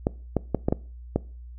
clicks, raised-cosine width 2 ms, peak -8 dBFS, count 6, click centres 0.069 / 0.367 / 0.547 / 0.685 / 0.725 / 1.16 s, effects noise-tail reverb RT60 0.4 s tail -22 dB re dry + added 60 Hz sine -39 dBFS peak until 1.58 s

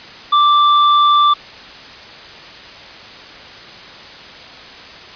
square tone, 1174.7 Hz, D6, in tune, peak -9 dBFS, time 0.32-1.34 s, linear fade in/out 10 ms, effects white hiss -35 dBFS RMS until 5.15 s + resampled to 11025 Hz

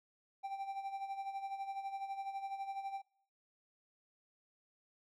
triangle tone with tremolo, 784 Hz, G5, in tune, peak -35 dBFS, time 0.43-3.02 s, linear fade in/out 20 ms, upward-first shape sine, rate 12 Hz, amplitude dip 65%, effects noise-tail reverb RT60 0.6 s tail -23 dB re dry

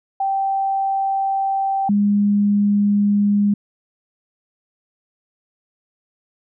sine tone pair in turn, 780 / 204.3 Hz, G5 / G#3, -9 / -28 cents, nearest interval octave + major seventh, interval 2319 cents, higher first, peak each -17 / -13 dBFS, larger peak second, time 0.2-1.89 / 1.89-3.54 s, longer first, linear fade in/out 5 ms, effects none

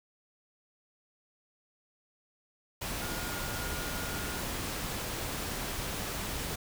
sine tone in noise, 1426 Hz, F6, 36 cents sharp, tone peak -43 dBFS, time 3.01-4.41 s, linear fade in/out 10 ms, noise pink, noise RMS -36 dBFS, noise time 2.81-6.56 s, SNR -10 dB, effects none

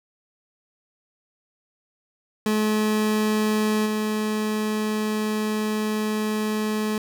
30% pulse tone with level steps, 214.3 Hz, A3, 45 cents flat, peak -17 / -20 dBFS, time 2.46-6.98 s, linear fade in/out 2 ms, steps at 3.85 s, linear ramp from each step 20 ms, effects none

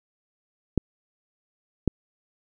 clicks, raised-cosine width 3 ms, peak -7 dBFS, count 2, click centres 0.777 / 1.877 s, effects none

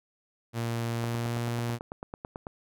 sawtooth tone with pitch glide, 116.54 to 118.44 Hz, A#2 to A#2, 0 to +28 cents, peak -25 dBFS, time 0.53-1.79 s, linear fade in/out 50 ms, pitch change +28 cents, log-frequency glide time 0.91-1.37 s
click train, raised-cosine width 1 ms, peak -23 dBFS, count 14, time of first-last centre 1.04-2.469 s, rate 9.1 Hz
effects none

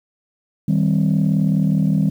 sine chord, C minor, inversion first, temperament just, 156.98 / 196.22 / 261.6 Hz, Eb3 / G3 / C4, +16 / +2 / 0 cents, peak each -16 / -16 / -22 dBFS, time 0.68-2.1 s, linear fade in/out 5 ms, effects tanh soft clip ceiling -9 dBFS + 8-bit

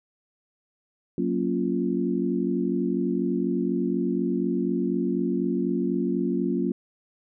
sine chord, Gb major seventh, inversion none, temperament equal, 185 / 233.1 / 277.2 / 349.2 Hz, Gb3 / Bb3 / Db4 / F4, 0 / 0 / 0 / 0 cents, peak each -28 dBFS, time 1.18-6.72 s, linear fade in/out 2 ms, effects none

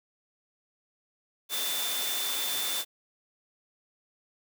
sine tone in noise, 3540 Hz, A7, 10 cents sharp, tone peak -33 dBFS, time 1.49-2.85 s, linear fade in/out 50 ms, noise white, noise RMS -32 dBFS, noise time 1.49-2.85 s, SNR -4 dB, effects high-pass 300 Hz 12 dB/octave

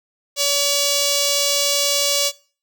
5% pulse tone with notch filter, 569 Hz, C#5, 45 cents sharp, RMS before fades -19 dBFS, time 0.36-2.32 s, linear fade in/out 50 ms, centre 1500 Hz, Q 0.54, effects noise-tail reverb RT60 0.4 s tail -21 dB re dry

